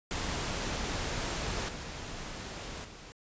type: noise with level steps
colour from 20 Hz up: pink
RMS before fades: -34 / -41 / -48 dBFS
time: 0.11-3.12 s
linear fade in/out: 0 ms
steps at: 1.68 / 2.84 s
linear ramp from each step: 10 ms
effects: resampled to 16000 Hz